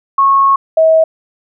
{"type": "tone pair in turn", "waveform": "sine", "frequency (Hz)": [1096, 641.9], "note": ["C#6", "E5"], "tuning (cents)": [-20, -46], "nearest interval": "major sixth", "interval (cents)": 926, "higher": "first", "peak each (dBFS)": [-6, -5], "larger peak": "second", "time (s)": [[0.18, 0.56], [0.77, 1.04]], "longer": "first", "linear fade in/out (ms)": 5, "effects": []}